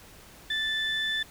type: tone pair together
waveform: sine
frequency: 1760 / 3508 Hz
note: A6 / A7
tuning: 0 / -6 cents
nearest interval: octave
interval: 1194 cents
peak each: -28 dBFS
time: 0.5-1.23 s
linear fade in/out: 5 ms
effects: tanh soft clip ceiling -21 dBFS + pink hiss -51 dBFS RMS until 1.3 s

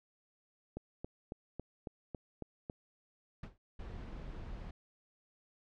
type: click train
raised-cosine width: 2 ms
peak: -28 dBFS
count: 8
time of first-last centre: 0.77-2.698 s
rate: 3.63 Hz
type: noise with exponential decay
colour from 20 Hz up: brown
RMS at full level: -39 dBFS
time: 3.43-3.58 s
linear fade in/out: 5 ms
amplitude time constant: 32 ms
type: noise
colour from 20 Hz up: brown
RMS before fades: -45 dBFS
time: 3.79-4.71 s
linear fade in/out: 5 ms
effects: low-pass 4000 Hz 12 dB/octave

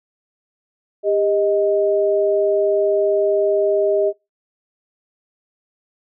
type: tone pair together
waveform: sine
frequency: 400 / 624.6 Hz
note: G4 / D#5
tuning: +35 / +7 cents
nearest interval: minor sixth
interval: 772 cents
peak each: -17 / -17 dBFS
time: 1.03-4.13 s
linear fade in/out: 50 ms
effects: noise-tail reverb RT60 0.2 s tail -22 dB re dry

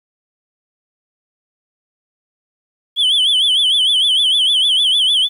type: tone with vibrato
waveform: sine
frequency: 3226 Hz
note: G7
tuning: 49 cents sharp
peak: -8 dBFS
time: 2.96-5.29 s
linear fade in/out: 50 ms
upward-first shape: sine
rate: 6.6 Hz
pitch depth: 140 cents each way
effects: tanh soft clip ceiling -10 dBFS + 8-bit

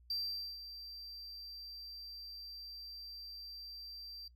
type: tone with ADSR envelope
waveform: triangle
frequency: 4699 Hz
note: D8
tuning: in tune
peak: -33 dBFS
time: 0.1-4.28 s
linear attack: 4 ms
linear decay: 470 ms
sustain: -12 dB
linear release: 4 ms
effects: noise-tail reverb RT60 0.1 s tail -18 dB re dry + added 60 Hz sine -60 dBFS peak until 4.35 s

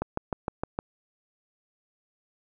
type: click train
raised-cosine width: 1 ms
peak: -14 dBFS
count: 6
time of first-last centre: 0.02-0.789 s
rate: 6.5 Hz
effects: none

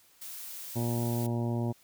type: noise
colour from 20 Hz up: blue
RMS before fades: -42 dBFS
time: 0.21-1.27 s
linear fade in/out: 10 ms
type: harmonic tone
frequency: 118.1 Hz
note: A#2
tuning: 23 cents sharp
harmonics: 1 / 2 / 3 / 4 / 5 / 6 / 7 / 8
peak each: -30 / -33 / -37 / -46 / -42 / -46 / -46 / -47 dBFS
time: 0.75-1.73 s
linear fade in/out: 20 ms
effects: white hiss -62 dBFS RMS until 1.83 s

